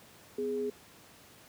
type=tone pair together; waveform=sine; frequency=251.5 / 415.3 Hz; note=B3 / G#4; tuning=+32 / 0 cents; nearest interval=major sixth; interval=868 cents; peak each=-38 / -31 dBFS; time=0.38-0.7 s; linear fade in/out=5 ms; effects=pink hiss -56 dBFS RMS until 1.48 s + high-pass 100 Hz 12 dB/octave